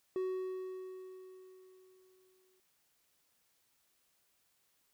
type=tone with exponential decay; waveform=triangle; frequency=373.1 Hz; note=F#4; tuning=14 cents sharp; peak=-30 dBFS; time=0.16-2.6 s; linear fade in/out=1 ms; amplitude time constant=530 ms; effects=white hiss -75 dBFS RMS until 4.93 s